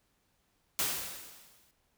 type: noise with exponential decay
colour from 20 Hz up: white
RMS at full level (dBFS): -29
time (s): 0.79-1.71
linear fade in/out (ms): 0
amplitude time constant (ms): 200
effects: pink hiss -74 dBFS RMS until 1.97 s